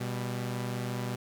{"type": "tone pair together", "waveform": "sawtooth", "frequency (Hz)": [123.13, 197.5], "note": ["B2", "G3"], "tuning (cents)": [-5, 13], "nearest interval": "minor sixth", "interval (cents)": 818, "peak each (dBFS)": [-29, -34], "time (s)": [0, 1.16], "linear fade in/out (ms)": 10, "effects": ["11-bit"]}